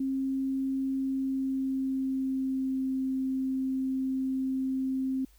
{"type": "tone with pitch glide", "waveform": "sine", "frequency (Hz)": [267.5, 263.5], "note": ["C4", "C4"], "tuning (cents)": [38, 12], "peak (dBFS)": -27, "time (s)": [0, 5.25], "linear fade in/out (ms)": 5, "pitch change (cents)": -26, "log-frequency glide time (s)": [0.99, 2.92], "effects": ["added 50 Hz sine -57 dBFS peak until 5.38 s", "white hiss -65 dBFS RMS until 5.38 s"]}